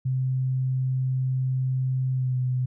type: tone with pitch glide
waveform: sine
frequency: 130 to 127.1 Hz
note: C3 to C3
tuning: -11 to -50 cents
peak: -22 dBFS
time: 0.05-2.66 s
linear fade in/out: 10 ms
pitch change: -39 cents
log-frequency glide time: 2.13-2.37 s
effects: none